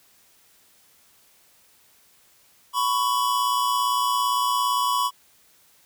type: tone pair together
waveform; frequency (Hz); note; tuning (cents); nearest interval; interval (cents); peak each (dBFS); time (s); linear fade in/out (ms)
square; 995 / 1112.6; B5 / C#6; +13 / +6; major second; 193; -24; 2.73-5.11; 50
effects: white hiss -58 dBFS RMS until 5.85 s